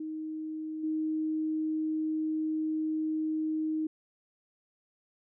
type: tone with level steps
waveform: sine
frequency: 312.9 Hz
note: D#4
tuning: 10 cents sharp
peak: -34 / -28 dBFS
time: 0-3.87 s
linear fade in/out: 5 ms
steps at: 0.83 s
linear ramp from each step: 10 ms
effects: none